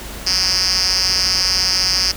5% pulse tone with band-pass filter, 185.6 Hz, F#3, 6 cents sharp, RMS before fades -17 dBFS, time 0.26-2.12 s, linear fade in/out 10 ms, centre 5000 Hz, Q 7.6, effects added 50 Hz sine -32 dBFS peak until 2.16 s + pink hiss -32 dBFS RMS until 2.16 s

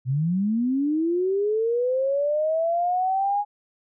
sine linear sweep, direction up, 121.4 to 830.6 Hz, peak -20 dBFS, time 0.05-3.45 s, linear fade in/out 50 ms, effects none

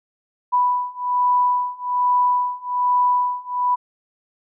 sine beating tone pair, 987.8 / 989 Hz, B5 / B5, 0 / +2 cents, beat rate 1.2 Hz, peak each -20 / -19 dBFS, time 0.52-3.76 s, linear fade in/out 20 ms, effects none

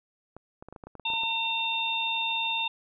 clicks, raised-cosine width 1 ms, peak -29 dBFS, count 12, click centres 0.366 / 0.625 / 0.686 / 0.726 / 0.762 / 0.838 / 0.87 / 0.953 / 0.997 / 1.102 / 1.136 / 1.235 s
harmonic tone, 907 Hz, A#5, 48 cents flat, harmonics 1 / 3 / 4, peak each -32 / -30 / -30 dBFS, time 1.05-2.68 s, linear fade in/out 5 ms
effects none

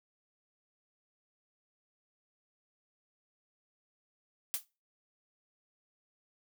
blue noise with exponential decay, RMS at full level -29 dBFS, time 4.54-4.65 s, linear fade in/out 0 ms, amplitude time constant 22 ms, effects noise-tail reverb RT60 0.3 s tail -22 dB re dry

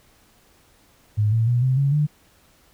sine tone with pitch steps, 105.5 / 113.07 / 121.19 / 129.89 / 139.21 / 149.2 Hz, G#2 / A2 / B2 / C3 / C#3 / D3, +28 / +48 / -32 / -12 / +8 / +28 cents, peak -16 dBFS, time 1.17-2.07 s, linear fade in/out 20 ms, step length 150 ms, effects pink hiss -57 dBFS RMS until 2.73 s

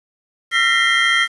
triangle tone cluster, 1363 / 1835 / 1948 / 2089 / 3191 Hz, F6 / A#6 / B6 / C7 / G7, -43 / -28 / -24 / -3 / +30 cents, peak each -18 dBFS, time 0.51-1.28 s, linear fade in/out 50 ms, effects resampled to 24000 Hz + 7-bit

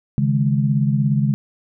sine chord, C# suspended second, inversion none, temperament equal, 138.59 / 155.56 / 207.7 Hz, C#3 / D#3 / G#3, 0 / 0 / 0 cents, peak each -17 / -22 / -20 dBFS, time 0.18-1.34 s, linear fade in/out 0 ms, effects none

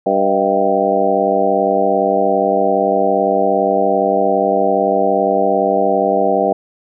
harmonic tone with a mistuned harmonic, 97.5 Hz, G2, 9 cents flat, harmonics 2 / 3 / 4 / 5 / 6 / 7 / 8, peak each -23 / -23 / -21 / -18 / -18 / -18 / -19 dBFS, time 0.06-6.53 s, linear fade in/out 5 ms, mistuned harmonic 6, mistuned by +74 cents, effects none

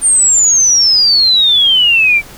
sine exponential sweep, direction down, 9040 to 2299 Hz, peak -6 dBFS, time 0.01-2.22 s, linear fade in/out 50 ms, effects pink hiss -35 dBFS RMS until 2.37 s

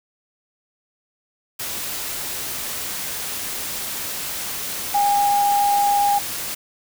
sine tone in noise, 812 Hz, G#5, 39 cents flat, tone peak -15 dBFS, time 4.94-6.19 s, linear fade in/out 10 ms, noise white, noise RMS -28 dBFS, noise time 1.59-6.55 s, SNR +10 dB, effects none

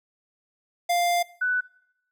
square / sine tone pair in turn, 698.5 / 1491.2 Hz, F5 / F#6, 0 / +13 cents, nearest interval octave + minor second, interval 1313 cents, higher second, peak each -21 dBFS, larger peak neither, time 0.89-1.23 / 1.41-1.61 s, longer first, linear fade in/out 10 ms, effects noise-tail reverb RT60 0.8 s tail -22 dB re dry

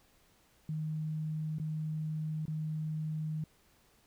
sine tone with dropouts, 155.56 Hz, D#3, in tune, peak -33 dBFS, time 0.69-3.44 s, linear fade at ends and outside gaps 2 ms, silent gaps 1.585-1.598 / 2.455-2.48 s, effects pink hiss -67 dBFS RMS until 4.06 s

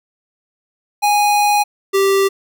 square tone pair in turn, 827 / 391.2 Hz, G#5 / G4, -8 / -4 cents, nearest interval octave + minor second, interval 1296 cents, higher first, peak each -12 dBFS, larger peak neither, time 1.02-1.64 / 1.93-2.29 s, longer first, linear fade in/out 20 ms, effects none

